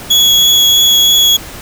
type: tone with vibrato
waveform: 35% pulse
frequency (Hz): 3355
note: G#7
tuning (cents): +17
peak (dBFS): -4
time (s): 0.1-1.37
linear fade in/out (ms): 10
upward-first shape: triangle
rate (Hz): 3.1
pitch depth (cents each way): 10
effects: pink hiss -29 dBFS RMS until 1.61 s